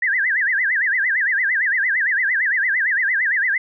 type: tone with vibrato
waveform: sine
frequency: 1796 Hz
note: A6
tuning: 35 cents sharp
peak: -16 dBFS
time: 0.02-3.58 s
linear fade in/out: 5 ms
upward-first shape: sine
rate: 8.8 Hz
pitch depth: 230 cents each way
effects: none